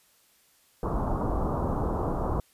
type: low-pass noise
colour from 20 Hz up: pink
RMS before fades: -28 dBFS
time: 0.83-2.4 s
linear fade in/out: 2 ms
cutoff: 1200 Hz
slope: 48 dB/octave
effects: white hiss -63 dBFS RMS until 2.53 s + resampled to 32000 Hz